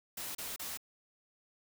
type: noise bursts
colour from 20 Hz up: white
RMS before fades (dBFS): -41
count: 3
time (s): 0.17-0.774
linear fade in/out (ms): 5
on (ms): 180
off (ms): 32
effects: none